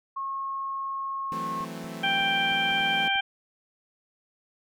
sine tone, 1086 Hz, C#6, 36 cents flat, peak -29 dBFS, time 0.16-1.65 s, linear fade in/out 10 ms
sawtooth chord, F# half-diminished seventh, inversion third, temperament equal, 164.81 / 185 / 220 / 261.6 Hz, E3 / F#3 / A3 / C4, 0 / 0 / 0 / 0 cents, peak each -36 / -39 / -36 / -38 dBFS, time 1.32-3.08 s, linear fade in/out 0 ms
clicks, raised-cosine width 3 ms, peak -36 dBFS, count 7, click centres 1.606 / 1.843 / 2.21 / 2.518 / 2.714 / 2.806 / 3.157 s
harmonic tone, 786 Hz, G5, 4 cents sharp, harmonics 1 / 2 / 3 / 4, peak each -28 / -28 / -28 / -28 dBFS, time 2.03-3.21 s, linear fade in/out 10 ms
effects none

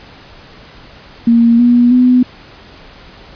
sine tone with pitch steps, 233 / 241.5 / 250.3 Hz, A#3 / B3 / B3, -1 / -39 / +23 cents, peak -5 dBFS, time 1.27-2.23 s, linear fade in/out 5 ms, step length 320 ms, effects pink hiss -38 dBFS RMS until 3.35 s + resampled to 11025 Hz

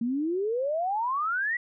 sine exponential sweep, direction up, 226 to 1975.5 Hz, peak -25 dBFS, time 0.01-1.57 s, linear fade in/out 5 ms, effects none

